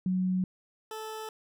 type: tone pair in turn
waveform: sine / 20% pulse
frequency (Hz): 184.8 / 437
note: F#3 / A4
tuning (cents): -2 / -12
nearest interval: octave + minor third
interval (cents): 1490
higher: second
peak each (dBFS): -25 / -32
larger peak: first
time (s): 0.06-0.44 / 0.91-1.29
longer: neither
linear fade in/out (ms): 2
effects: none